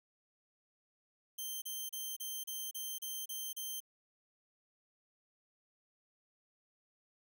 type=tone bursts; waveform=5% pulse; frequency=3136 Hz; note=G7; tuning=in tune; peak=-31 dBFS; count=9; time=1.38-3.804 s; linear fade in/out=10 ms; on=240 ms; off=33 ms; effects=none